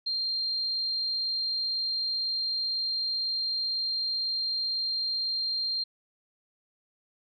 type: tone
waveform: sine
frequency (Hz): 4186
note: C8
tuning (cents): 0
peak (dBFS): -27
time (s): 0.06-5.84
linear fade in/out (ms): 10
effects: none